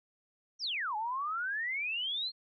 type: exponential two-way sweep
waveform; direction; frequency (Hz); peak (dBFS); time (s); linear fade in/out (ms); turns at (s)
sine; down then up; 5920 to 830.6 to 4293; -32; 0.59-2.32; 50; 0.96
effects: none